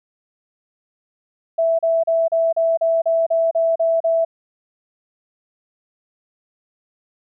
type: tone bursts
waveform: sine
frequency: 659.3 Hz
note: E5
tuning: in tune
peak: -14 dBFS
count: 11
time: 1.58-4.25 s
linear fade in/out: 10 ms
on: 210 ms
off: 36 ms
effects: none